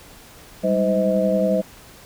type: tone cluster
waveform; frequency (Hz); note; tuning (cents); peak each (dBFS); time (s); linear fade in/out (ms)
sine; 194.5 / 205.6 / 313.7 / 514 / 635; G3 / G#3 / D#4 / C5 / D#5; -13 / -17 / +14 / -31 / +35; -21 / -30 / -29 / -21 / -21; 0.63-1.62; 20
effects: pink hiss -45 dBFS RMS until 2.05 s